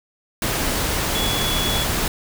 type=tone in noise; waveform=sine; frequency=3388 Hz; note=G#7; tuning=34 cents sharp; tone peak=-24 dBFS; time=1.15-1.84 s; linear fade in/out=2 ms; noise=pink; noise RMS=-22 dBFS; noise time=0.42-2.08 s; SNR=-5 dB; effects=none